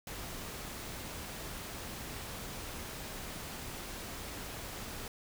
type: noise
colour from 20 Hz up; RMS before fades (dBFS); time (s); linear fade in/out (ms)
pink; -43; 0.07-5.08; 2
effects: none